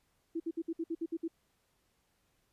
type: tone bursts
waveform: sine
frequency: 330 Hz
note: E4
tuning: 2 cents sharp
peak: -32 dBFS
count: 9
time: 0.35-1.281 s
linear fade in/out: 10 ms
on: 51 ms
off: 59 ms
effects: pink hiss -75 dBFS RMS until 2.52 s + resampled to 32000 Hz